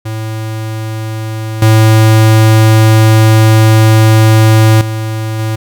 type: tone with level steps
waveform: square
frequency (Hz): 110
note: A2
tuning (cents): 0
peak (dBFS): -17 / -4 / -15 / -13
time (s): 0.05-5.56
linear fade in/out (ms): 10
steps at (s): 1.62 / 4.81 / 5.39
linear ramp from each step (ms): 2
effects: none